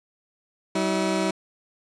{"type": "tone pair together", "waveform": "20% pulse", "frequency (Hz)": [190.1, 321.7], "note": ["F#3", "E4"], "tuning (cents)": [47, -42], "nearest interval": "major sixth", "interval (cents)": 911, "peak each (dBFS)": -20, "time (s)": [0.75, 1.31], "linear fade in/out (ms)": 5, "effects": ["resampled to 22050 Hz"]}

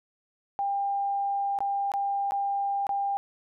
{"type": "tone with dropouts", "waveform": "sine", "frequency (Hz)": 798, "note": "G5", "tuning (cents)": 31, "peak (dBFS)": -25, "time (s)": [0.59, 3.17], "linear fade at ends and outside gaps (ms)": 0, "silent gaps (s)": [[1.588, 1.605], [1.918, 1.938], [2.309, 2.32], [2.868, 2.892]], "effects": []}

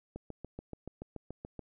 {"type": "click train", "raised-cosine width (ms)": 2, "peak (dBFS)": -28, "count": 11, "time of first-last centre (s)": [0.16, 1.593], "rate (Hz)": 6.98, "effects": []}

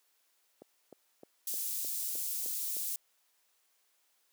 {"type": "click train", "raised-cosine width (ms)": 2, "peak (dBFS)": -31, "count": 8, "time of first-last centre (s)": [0.62, 2.767], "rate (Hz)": 3.26}
{"type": "high-pass noise", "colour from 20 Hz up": "white", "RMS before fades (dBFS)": -36, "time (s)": [1.47, 2.96], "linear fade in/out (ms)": 2, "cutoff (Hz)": 6900, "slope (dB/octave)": 12}
{"effects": ["white hiss -73 dBFS RMS until 4.32 s", "high-pass 400 Hz 12 dB/octave"]}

